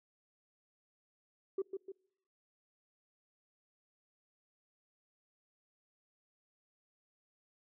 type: tone with echo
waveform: sine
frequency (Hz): 386.2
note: G4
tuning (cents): -26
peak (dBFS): -30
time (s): 1.58-1.62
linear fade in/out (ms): 5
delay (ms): 150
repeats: 2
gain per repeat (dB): -6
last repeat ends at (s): 1.92
effects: noise-tail reverb RT60 0.8 s tail -26 dB re dry + tanh soft clip ceiling -29 dBFS